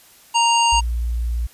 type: harmonic tone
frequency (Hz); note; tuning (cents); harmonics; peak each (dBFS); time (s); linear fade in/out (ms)
932.3; A#5; 0; 1 / 3 / 5 / 7 / 9; -15 / -19 / -27 / -25 / -29; 0.34-0.81; 20
type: tone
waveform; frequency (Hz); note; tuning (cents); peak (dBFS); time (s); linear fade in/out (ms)
sine; 58.7; A#1; +13; -19; 0.72-1.47; 10
effects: white hiss -49 dBFS RMS until 1.53 s + resampled to 32000 Hz